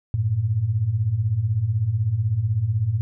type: beating tone pair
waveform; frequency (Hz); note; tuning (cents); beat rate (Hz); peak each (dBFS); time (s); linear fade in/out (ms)
sine; 96.4 / 112.4; G2 / A2; -28 / +37; 16; -25 / -20; 0.14-3.01; 0
effects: none